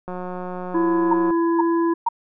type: click train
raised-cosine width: 1 ms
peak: -18 dBFS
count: 223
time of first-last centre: 0.08-1.307 s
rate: 181 Hz
type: harmonic tone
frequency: 334.9 Hz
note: E4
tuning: 27 cents sharp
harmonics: 1 / 3 / 5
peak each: -17 / -25 / -37 dBFS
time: 0.74-1.94 s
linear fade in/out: 10 ms
type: tone bursts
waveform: sine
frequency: 932.3 Hz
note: A#5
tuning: in tune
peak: -15 dBFS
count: 3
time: 1.11-2.088 s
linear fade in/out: 5 ms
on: 26 ms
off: 450 ms
effects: none